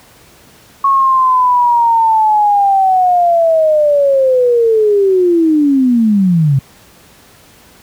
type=linear sweep; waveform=sine; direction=down; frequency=1104 to 130 Hz; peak=-7 dBFS; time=0.84-6.59 s; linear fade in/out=5 ms; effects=pink hiss -43 dBFS RMS until 7.82 s + high-pass 60 Hz 12 dB/octave